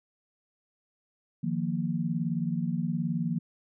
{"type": "chord", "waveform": "sine", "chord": "Eb suspended second", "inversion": "none", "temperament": "equal", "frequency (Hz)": [155.56, 174.61, 233.1], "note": ["Eb3", "F3", "Bb3"], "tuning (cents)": [0, 0, 0], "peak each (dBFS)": [-32, -30, -32], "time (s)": [1.43, 3.39], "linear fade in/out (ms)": 10, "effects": []}